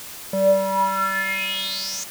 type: tone with band-pass filter sweep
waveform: square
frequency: 193.1 Hz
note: G3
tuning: 26 cents flat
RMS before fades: -22 dBFS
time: 0.33-2.04 s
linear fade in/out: 5 ms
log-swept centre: 450 to 6700 Hz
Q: 7.4
effects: white hiss -37 dBFS RMS until 2.1 s